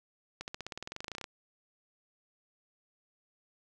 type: accelerating click train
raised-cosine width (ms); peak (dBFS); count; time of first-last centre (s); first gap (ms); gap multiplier
0.2; -22; 19; 0.41-1.242; 69; 0.95
effects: none